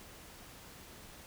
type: silence
effects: pink hiss -53 dBFS RMS until 1.26 s